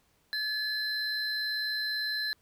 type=tone pair together; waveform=triangle; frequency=1716 / 4081 Hz; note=A6 / C8; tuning=-44 / -44 cents; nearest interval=octave + minor third; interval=1500 cents; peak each=-31 / -31 dBFS; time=0.33-2.33 s; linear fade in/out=0 ms; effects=pink hiss -69 dBFS RMS until 2.41 s